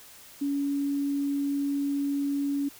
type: tone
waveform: sine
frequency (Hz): 282.1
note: C#4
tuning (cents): +30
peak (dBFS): -25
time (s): 0.41-2.69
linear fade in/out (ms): 10
effects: white hiss -50 dBFS RMS until 2.79 s